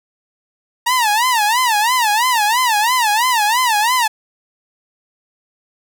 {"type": "tone with vibrato", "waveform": "sawtooth", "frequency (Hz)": 921, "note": "A#5", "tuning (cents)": -21, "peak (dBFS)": -9, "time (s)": [0.86, 4.08], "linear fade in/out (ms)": 10, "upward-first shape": "sine", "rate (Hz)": 3, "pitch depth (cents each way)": 190, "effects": []}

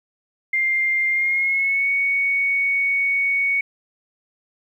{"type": "tone with pitch glide", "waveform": "sine", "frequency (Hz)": [2104, 2228], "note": ["C7", "C#7"], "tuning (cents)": [9, 8], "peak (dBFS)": -17, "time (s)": [0.53, 3.61], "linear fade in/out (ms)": 5, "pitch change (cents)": 99, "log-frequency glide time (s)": [1.1, 1.89], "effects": ["9-bit"]}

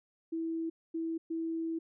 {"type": "tone bursts at uneven times", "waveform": "sine", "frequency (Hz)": 327.3, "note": "E4", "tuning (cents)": -12, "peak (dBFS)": -32, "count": 3, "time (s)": [[0.32, 0.7], [0.94, 1.18], [1.3, 1.79]], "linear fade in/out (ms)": 10, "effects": []}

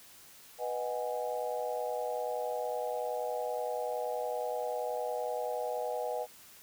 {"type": "chord", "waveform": "sine", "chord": "G# minor seventh", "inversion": "first", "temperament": "equal", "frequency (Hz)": [493.9, 622.3, 740, 830.6], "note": ["B4", "D#5", "F#5", "G#5"], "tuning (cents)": [0, 0, 0, 0], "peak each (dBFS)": [-36, -37, -39, -40], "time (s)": [0.58, 6.27], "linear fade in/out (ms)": 50, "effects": ["white hiss -55 dBFS RMS until 6.62 s"]}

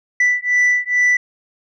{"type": "beating tone pair", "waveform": "sine", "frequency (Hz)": [1975.5, 1977.8], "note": ["B6", "B6"], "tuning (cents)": [0, 2], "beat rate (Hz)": 2.3, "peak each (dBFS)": -14, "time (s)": [0.2, 1.17], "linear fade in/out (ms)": 5, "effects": ["tanh soft clip ceiling -10 dBFS"]}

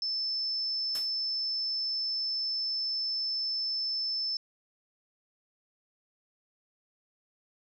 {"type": "tone", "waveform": "sine", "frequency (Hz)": 5274, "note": "E8", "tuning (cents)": 0, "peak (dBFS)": -29, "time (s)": [0.02, 4.37], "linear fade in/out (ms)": 2}
{"type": "noise with exponential decay", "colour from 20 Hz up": "white", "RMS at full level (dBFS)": -37, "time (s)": [0.95, 1.13], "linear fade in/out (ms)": 2, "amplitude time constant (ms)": 39}
{"effects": ["resampled to 32000 Hz"]}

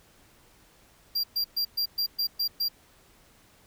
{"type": "tone bursts", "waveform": "square", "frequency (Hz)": 4754, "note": "D8", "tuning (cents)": 20, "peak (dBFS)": -25, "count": 8, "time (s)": [1.15, 2.686], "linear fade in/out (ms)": 10, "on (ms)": 87, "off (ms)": 120, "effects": ["pink hiss -59 dBFS RMS until 3.66 s"]}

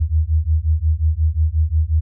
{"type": "beating tone pair", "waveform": "sine", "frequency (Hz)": [76.1, 81.7], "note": ["D#2", "E2"], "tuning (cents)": [-38, -15], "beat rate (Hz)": 5.6, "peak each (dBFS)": -17, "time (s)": [0, 2.01], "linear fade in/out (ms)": 20, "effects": []}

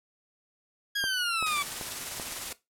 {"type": "linear sweep", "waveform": "20% pulse", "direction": "down", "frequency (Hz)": [1661.2, 1131], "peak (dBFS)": -22, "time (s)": [0.95, 1.63], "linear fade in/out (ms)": 10}
{"type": "click train", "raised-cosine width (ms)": 1, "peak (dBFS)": -23, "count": 4, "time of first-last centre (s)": [1.04, 2.198], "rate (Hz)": 2.59}
{"type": "noise with tremolo", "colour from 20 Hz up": "white", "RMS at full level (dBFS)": -34, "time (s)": [1.46, 2.53], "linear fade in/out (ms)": 5, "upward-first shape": "triangle", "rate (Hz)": 20, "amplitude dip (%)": 40}
{"effects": ["noise-tail reverb RT60 0.2 s tail -17 dB re dry", "low-pass 12000 Hz 12 dB/octave"]}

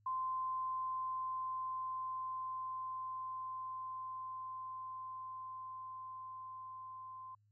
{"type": "tone with level ramp", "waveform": "sine", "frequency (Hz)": 1038, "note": "C6", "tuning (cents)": -14, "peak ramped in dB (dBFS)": [-35, -47], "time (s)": [0.06, 7.35], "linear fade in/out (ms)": 5, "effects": ["added 104 Hz sine -69 dBFS peak until 7.51 s"]}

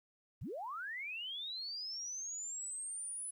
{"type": "linear sweep", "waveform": "sine", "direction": "up", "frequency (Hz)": [63.6, 10150], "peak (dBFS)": -40, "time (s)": [0.41, 3.31], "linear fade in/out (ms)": 10, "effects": ["12-bit"]}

